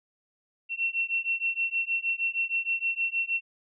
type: beating tone pair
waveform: sine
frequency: 2711 / 2717.4 Hz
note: E7 / F7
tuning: +48 / -48 cents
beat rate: 6.4 Hz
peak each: -29 dBFS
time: 0.69-3.41 s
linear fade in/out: 50 ms
effects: none